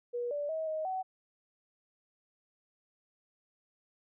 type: tone with pitch steps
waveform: sine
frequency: 482.3 / 582 / 638 / 627 / 753 Hz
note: B4 / D5 / D#5 / D#5 / F#5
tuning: -41 / -16 / +43 / +13 / +30 cents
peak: -32 dBFS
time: 0.13-1.03 s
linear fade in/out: 20 ms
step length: 180 ms
effects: none